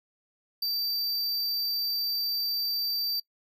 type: tone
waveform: square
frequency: 4656 Hz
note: D8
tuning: 16 cents flat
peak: -27 dBFS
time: 0.62-3.2 s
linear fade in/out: 5 ms
effects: noise-tail reverb RT60 0.1 s tail -23 dB re dry